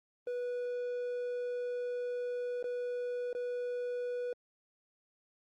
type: tone with dropouts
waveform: triangle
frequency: 490 Hz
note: B4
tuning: 14 cents flat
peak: -32 dBFS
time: 0.27-4.33 s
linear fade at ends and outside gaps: 2 ms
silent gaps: 2.628-2.641 / 3.33-3.349 s
effects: Opus 24 kbps